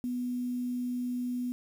sine tone with quantisation, 246.9 Hz, B3, in tune, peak -30 dBFS, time 0.04-1.52 s, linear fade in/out 0 ms, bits 9, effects none

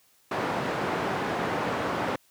white band-pass noise, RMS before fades -29 dBFS, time 0.31-2.16 s, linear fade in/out 5 ms, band 110 to 1100 Hz, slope 12 dB/octave, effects white hiss -63 dBFS RMS until 2.3 s + high-pass 60 Hz 12 dB/octave

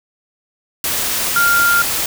sine tone in noise, 1396.9 Hz, F6, in tune, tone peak -11 dBFS, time 1.36-1.82 s, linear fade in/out 2 ms, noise white, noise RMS -19 dBFS, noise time 0.84-2.06 s, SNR +5 dB, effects none

